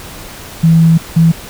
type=tone pair in turn; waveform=sine; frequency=163.8 / 164.54 Hz; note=E3 / E3; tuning=-11 / -3 cents; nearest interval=unison; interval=8 cents; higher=second; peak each=-4 dBFS; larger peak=neither; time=0.63-0.98 / 1.16-1.32 s; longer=first; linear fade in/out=10 ms; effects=pink hiss -30 dBFS RMS until 1.49 s